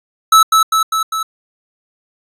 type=tone with echo; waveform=square; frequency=1306 Hz; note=E6; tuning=17 cents flat; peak=-5 dBFS; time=0.32-0.43 s; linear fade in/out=5 ms; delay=200 ms; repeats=4; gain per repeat=-3 dB; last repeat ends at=1.23 s; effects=resampled to 32000 Hz